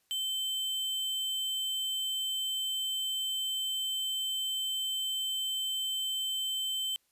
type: tone with sample-and-hold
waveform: sine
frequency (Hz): 3086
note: G7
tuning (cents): -28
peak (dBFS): -30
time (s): 0.11-6.96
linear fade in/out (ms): 0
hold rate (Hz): 11025
effects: white hiss -73 dBFS RMS until 7.11 s + resampled to 32000 Hz